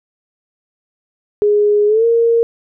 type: tone with pitch glide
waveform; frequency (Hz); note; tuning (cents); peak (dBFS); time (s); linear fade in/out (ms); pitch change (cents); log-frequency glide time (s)
sine; 415.3 to 463.5; G#4 to A#4; 0 to -10; -9; 1.42-2.43; 0; +190; 1.87-2.05
effects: none